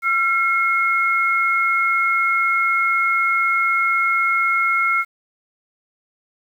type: tone pair together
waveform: sine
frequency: 1362 / 2162 Hz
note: F6 / C#7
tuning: -44 / -44 cents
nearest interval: minor sixth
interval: 800 cents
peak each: -18 / -18 dBFS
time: 0.02-5.05 s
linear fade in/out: 50 ms
effects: 8-bit